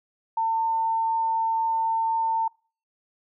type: tone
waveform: sine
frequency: 901 Hz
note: A5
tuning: 41 cents sharp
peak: -21 dBFS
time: 0.37-2.48 s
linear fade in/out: 5 ms
effects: noise-tail reverb RT60 0.4 s tail -26 dB re dry